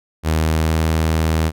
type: tone with pitch glide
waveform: sawtooth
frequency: 79.2 to 79.89 Hz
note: D#2 to D#2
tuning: +31 to +46 cents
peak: -11 dBFS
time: 0.23-1.52 s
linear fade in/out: 50 ms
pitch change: +15 cents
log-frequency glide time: 0.61-0.72 s
effects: none